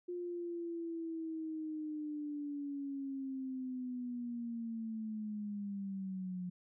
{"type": "linear sweep", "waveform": "sine", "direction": "down", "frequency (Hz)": [355.5, 178.6], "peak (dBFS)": -38, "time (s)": [0.08, 6.5], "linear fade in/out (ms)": 10, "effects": []}